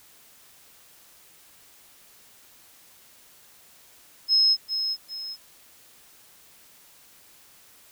sine tone with echo, 5160 Hz, E8, 38 cents flat, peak -16 dBFS, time 4.28-4.57 s, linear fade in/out 50 ms, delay 400 ms, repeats 2, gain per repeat -8 dB, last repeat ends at 5.37 s, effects white hiss -54 dBFS RMS until 7.91 s

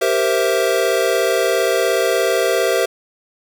square chord, C dominant seventh, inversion second, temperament equal with one note detuned, 390.2 / 466.2 / 523.3 / 659.3 Hz, G4 / Bb4 / C5 / E5, -8 / 0 / 0 / 0 cents, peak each -21 dBFS, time 0.01-2.86 s, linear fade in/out 10 ms, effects none

